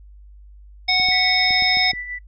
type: harmonic tone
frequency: 740 Hz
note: F#5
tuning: in tune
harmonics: 1 / 3 / 5 / 7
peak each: -24 / -19 / -22 / -19 dBFS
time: 0.88-1.92 s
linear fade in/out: 10 ms
type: clicks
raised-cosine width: 3 ms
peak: -23 dBFS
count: 6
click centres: 0.999 / 1.087 / 1.507 / 1.623 / 1.771 / 1.934 s
type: tone with tremolo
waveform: sine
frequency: 1975.5 Hz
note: B6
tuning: in tune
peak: -26 dBFS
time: 1.11-2.19 s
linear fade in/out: 10 ms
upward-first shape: sine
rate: 7.1 Hz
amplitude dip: 50%
effects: noise-tail reverb RT60 0.1 s tail -25 dB re dry + added 50 Hz sine -41 dBFS peak until 2.27 s